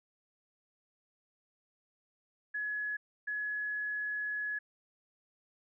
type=tone bursts at uneven times; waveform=sine; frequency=1692 Hz; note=G#6; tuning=32 cents sharp; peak=-33 dBFS; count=2; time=2.54-2.97 / 3.27-4.59 s; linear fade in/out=10 ms; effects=none